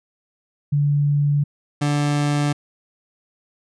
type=tone pair in turn; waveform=sine / 30% pulse; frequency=144.7 / 145.96 Hz; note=D3 / D3; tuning=-25 / -10 cents; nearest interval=unison; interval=15 cents; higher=second; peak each=-15 dBFS; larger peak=neither; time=0.72-1.44 / 1.81-2.53 s; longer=neither; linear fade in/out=10 ms; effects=resampled to 22050 Hz